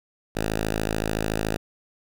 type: tone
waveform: 5% pulse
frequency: 53.7 Hz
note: A1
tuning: 41 cents flat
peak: -13 dBFS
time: 0.35-1.57 s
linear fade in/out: 10 ms
effects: none